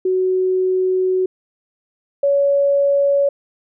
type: tone pair in turn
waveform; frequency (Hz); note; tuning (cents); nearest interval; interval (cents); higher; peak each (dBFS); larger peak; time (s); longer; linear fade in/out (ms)
sine; 372 / 562.5; F#4 / C#5; +9 / +25; perfect fifth; 716; second; -14 / -12; second; 0.05-1.26 / 2.23-3.29; first; 5
effects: none